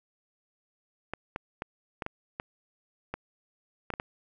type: clicks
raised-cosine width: 0.5 ms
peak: -18 dBFS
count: 10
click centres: 1.136 / 1.361 / 1.621 / 2.022 / 2.064 / 2.399 / 3.14 / 3.903 / 3.938 / 3.999 s
effects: none